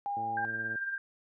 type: tone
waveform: sine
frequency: 809 Hz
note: G#5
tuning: 46 cents flat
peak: -31 dBFS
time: 0.06-0.45 s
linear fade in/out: 0 ms
type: click train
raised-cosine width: 2 ms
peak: -33 dBFS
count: 66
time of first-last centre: 0.17-0.756 s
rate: 111 Hz
type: tone with tremolo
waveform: sine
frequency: 1590 Hz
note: G6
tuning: 24 cents sharp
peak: -30 dBFS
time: 0.37-0.98 s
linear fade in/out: 2 ms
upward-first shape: sine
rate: 18 Hz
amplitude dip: 50%
effects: high-pass 80 Hz 12 dB/octave

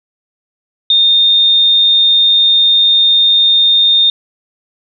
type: tone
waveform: sine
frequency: 3651 Hz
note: A#7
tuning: 37 cents flat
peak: -6 dBFS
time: 0.9-4.1 s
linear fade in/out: 2 ms
effects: none

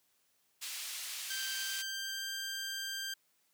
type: band-pass noise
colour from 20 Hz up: pink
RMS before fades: -42 dBFS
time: 0.61-1.83 s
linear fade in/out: 20 ms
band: 2800 to 14000 Hz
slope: 12 dB/octave
type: tone with pitch glide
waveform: 15% pulse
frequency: 1568 to 1581.6 Hz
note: G6 to G6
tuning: 0 to +15 cents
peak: -31 dBFS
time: 1.3-3.14 s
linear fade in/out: 5 ms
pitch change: +15 cents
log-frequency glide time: 1.65-2.32 s
effects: white hiss -74 dBFS RMS until 3.53 s + high-pass 80 Hz 12 dB/octave

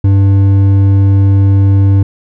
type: tone with hard clipping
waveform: triangle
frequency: 98.2 Hz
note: G2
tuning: 4 cents sharp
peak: -6 dBFS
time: 0.04-2.03 s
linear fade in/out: 5 ms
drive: 10 dB
effects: none

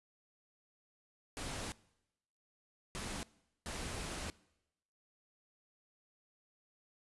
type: noise bursts at uneven times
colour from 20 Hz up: pink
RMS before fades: -42 dBFS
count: 3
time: 1.37-1.72 / 2.95-3.23 / 3.66-4.3 s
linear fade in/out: 0 ms
effects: noise-tail reverb RT60 0.9 s tail -22 dB re dry + resampled to 24000 Hz

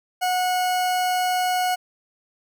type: tone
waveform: 40% pulse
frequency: 731 Hz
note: F#5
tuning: 21 cents flat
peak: -19 dBFS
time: 0.21-1.76 s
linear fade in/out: 20 ms
effects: none

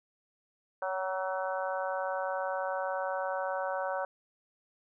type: harmonic tone with a mistuned harmonic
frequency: 188.6 Hz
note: F#3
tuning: 33 cents sharp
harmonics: 3 / 4 / 5 / 6 / 7 / 8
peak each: -34 / -37 / -38 / -43 / -42 / -40 dBFS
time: 0.82-4.05 s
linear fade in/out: 2 ms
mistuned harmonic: 3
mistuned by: -15 cents
effects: none

